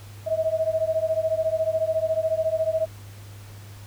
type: beating tone pair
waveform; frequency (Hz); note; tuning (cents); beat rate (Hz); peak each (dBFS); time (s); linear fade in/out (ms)
sine; 634 / 648; D#5 / E5; +32 / -30; 14; -24; 0.26-2.86; 20
effects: added 101 Hz sine -40 dBFS peak until 3.86 s + pink hiss -49 dBFS RMS until 3.86 s